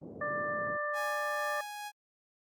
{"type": "band-pass noise", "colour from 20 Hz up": "pink", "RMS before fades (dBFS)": -46, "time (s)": [0.01, 0.77], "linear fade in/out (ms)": 10, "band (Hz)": [130, 560], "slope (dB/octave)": 24}
{"type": "harmonic tone", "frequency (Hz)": 592, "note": "D5", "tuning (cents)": 14, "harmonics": [1, 2, 3], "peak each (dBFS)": [-36, -36, -36], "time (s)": [0.21, 1.61], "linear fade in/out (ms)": 5}
{"type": "tone with tremolo", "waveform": "sawtooth", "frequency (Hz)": 830.6, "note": "G#5", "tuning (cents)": 0, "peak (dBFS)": -34, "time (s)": [0.93, 1.92], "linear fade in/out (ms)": 50, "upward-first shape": "sine", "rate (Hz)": 2.2, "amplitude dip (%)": 25}
{"effects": ["Opus 32 kbps"]}